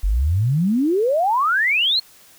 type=exponential sweep; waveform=sine; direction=up; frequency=43.85 to 4353 Hz; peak=-15 dBFS; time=0.03-2 s; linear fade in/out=10 ms; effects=white hiss -49 dBFS RMS until 2.38 s